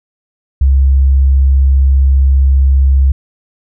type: tone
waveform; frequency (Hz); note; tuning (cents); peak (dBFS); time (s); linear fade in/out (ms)
sine; 67.5; C#2; -45; -5; 0.61-3.12; 5
effects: none